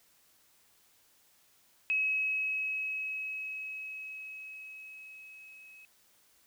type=tone with level ramp; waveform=sine; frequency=2561 Hz; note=D#7; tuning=49 cents sharp; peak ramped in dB=-26 to -51 dBFS; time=1.9-5.85 s; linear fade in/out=0 ms; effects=white hiss -66 dBFS RMS until 6.46 s